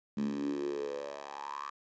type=tone with high-pass filter sweep; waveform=10% pulse; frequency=71 Hz; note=C#2; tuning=42 cents sharp; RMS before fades=-37 dBFS; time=0.17-1.7 s; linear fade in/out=5 ms; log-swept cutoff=200 to 1200 Hz; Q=7.5; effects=resampled to 16000 Hz